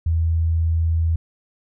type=tone; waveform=sine; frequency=82 Hz; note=E2; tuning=9 cents flat; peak=-16 dBFS; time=0.06-1.16 s; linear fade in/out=5 ms; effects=none